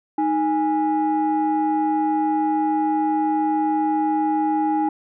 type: tone pair together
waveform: sine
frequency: 311.1 / 826.2 Hz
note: D#4 / G#5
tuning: 0 / -9 cents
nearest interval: octave + perfect fourth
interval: 1691 cents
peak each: -19 dBFS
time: 0.18-4.89 s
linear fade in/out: 5 ms
effects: tanh soft clip ceiling -13 dBFS